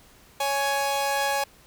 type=tone pair together; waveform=sawtooth; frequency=556.6 / 834 Hz; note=C#5 / G#5; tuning=+7 / +7 cents; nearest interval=perfect fifth; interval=700 cents; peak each=-24 / -21 dBFS; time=0.4-1.44 s; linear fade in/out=5 ms; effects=pink hiss -54 dBFS RMS until 1.66 s